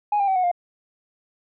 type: tone with pitch steps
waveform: sine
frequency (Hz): 830.6 / 797.2 / 765.2 / 734.4 / 704.9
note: G#5 / G5 / G5 / F#5 / F5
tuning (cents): 0 / +29 / -42 / -13 / +16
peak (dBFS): -16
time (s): 0.12-0.515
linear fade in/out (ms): 5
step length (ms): 79
effects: tanh soft clip ceiling -15 dBFS